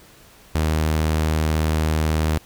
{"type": "tone", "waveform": "sawtooth", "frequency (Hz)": 78.2, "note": "D#2", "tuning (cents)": 9, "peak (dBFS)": -14, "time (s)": [0.55, 2.38], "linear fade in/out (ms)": 0, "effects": ["pink hiss -49 dBFS RMS until 2.45 s"]}